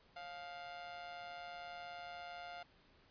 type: tone with amplitude modulation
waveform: sawtooth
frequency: 702 Hz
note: F5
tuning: 9 cents sharp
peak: -40 dBFS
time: 0.16-2.63 s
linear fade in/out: 5 ms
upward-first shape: sine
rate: 157 Hz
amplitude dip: 65%
effects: pink hiss -68 dBFS RMS until 3.1 s + resampled to 11025 Hz